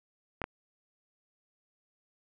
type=clicks; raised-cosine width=0.5 ms; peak=-18 dBFS; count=2; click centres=0.417 / 0.441 s; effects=none